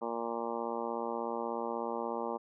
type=harmonic tone; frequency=116.54 Hz; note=A#2; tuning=in tune; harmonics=2 / 3 / 4 / 5 / 6 / 7 / 8 / 9 / 10; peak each=-42 / -42 / -39 / -41 / -47 / -41 / -42 / -44 / -47 dBFS; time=0.01-2.38 s; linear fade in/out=20 ms; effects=none